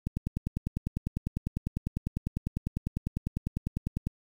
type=click train; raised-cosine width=5 ms; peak=-17 dBFS; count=41; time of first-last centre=0.07-4.07 s; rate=10 Hz; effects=8-bit